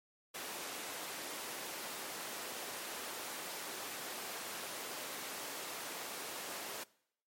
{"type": "high-pass noise", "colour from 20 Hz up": "pink", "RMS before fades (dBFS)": -44, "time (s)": [0.34, 6.84], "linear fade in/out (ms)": 10, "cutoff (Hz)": 380, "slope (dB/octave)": 12, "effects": ["noise-tail reverb RT60 0.7 s tail -22 dB re dry", "MP3 64 kbps"]}